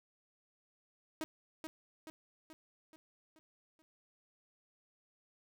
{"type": "tone with echo", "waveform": "sawtooth", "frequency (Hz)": 316.1, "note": "D#4", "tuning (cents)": 27, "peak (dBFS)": -33, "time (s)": [1.21, 1.24], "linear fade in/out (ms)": 0, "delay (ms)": 430, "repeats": 6, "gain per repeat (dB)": -5, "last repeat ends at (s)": 3.82, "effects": []}